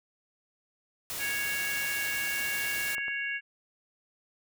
white noise, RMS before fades -36 dBFS, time 1.1-2.95 s, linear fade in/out 0 ms
harmonic tone, 554.4 Hz, C#5, in tune, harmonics 3 / 4 / 5, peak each -33 / -35 / -37 dBFS, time 1.18-3.41 s, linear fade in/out 50 ms
clicks, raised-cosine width 0.5 ms, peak -26 / -28 dBFS, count 2, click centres 2.982 / 3.082 s
effects none

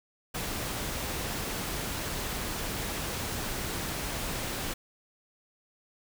pink noise, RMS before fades -34 dBFS, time 0.34-4.74 s, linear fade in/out 10 ms, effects none

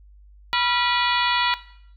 harmonic tone with a mistuned harmonic, 487 Hz, B4, 24 cents flat, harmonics 2 / 3 / 4 / 5 / 6 / 7 / 8 / 9, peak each -24 / -26 / -27 / -28 / -29 / -29 / -30 / -31 dBFS, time 0.53-1.54 s, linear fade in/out 0 ms, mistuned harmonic 3, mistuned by -100 cents, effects noise-tail reverb RT60 0.7 s tail -17 dB re dry + added 50 Hz sine -46 dBFS peak until 1.96 s

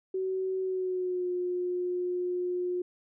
sine tone with pitch glide, 377.1 to 358.6 Hz, F#4 to F4, +33 to +46 cents, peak -28 dBFS, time 0.14-2.82 s, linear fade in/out 5 ms, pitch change -87 cents, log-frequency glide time 0.61-1.29 s, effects none

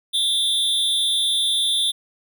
square tone with amplitude modulation, 3553 Hz, A7, 16 cents sharp, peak -15 dBFS, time 0.13-1.92 s, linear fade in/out 20 ms, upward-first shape sine, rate 291 Hz, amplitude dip 80%, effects none

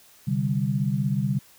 sine chord, C suspended second, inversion none, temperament just, 130.81 / 147.16 / 196.22 Hz, C3 / D3 / G3, 0 / +4 / +2 cents, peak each -26 dBFS, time 0.27-1.39 s, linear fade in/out 10 ms, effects white hiss -54 dBFS RMS until 1.58 s

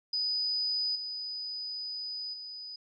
sine tone with level steps, 4978 Hz, D#8, in tune, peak -28 / -35 / -40 dBFS, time 0.13-2.76 s, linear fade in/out 5 ms, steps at 0.95 / 2.33 s, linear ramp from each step 10 ms, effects none

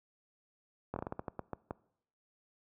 slowing click train, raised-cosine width 1 ms, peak -23 dBFS, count 11, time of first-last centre 0.94-1.709 s, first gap 22 ms, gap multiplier 1.26, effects noise-tail reverb RT60 0.7 s tail -22 dB re dry + high-pass 60 Hz 12 dB/octave

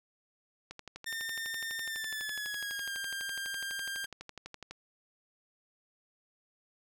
click train, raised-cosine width 0.2 ms, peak -26 dBFS, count 49, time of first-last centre 0.71-4.71 s, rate 12 Hz
sawtooth tone with pitch glide, 1812 to 1595.8 Hz, A#6 to G6, -50 to +30 cents, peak -32 dBFS, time 1.06-4.06 s, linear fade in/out 10 ms, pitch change -220 cents, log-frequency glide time 1.82-2.95 s
effects none

